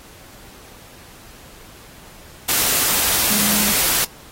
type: tone in noise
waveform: sine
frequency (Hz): 207.8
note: G#3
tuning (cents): +1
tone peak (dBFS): -24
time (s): 3.3-3.72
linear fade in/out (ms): 10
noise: white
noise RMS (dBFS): -18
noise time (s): 2.48-4.05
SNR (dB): -9
effects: pink hiss -44 dBFS RMS until 4.31 s + AAC 48 kbps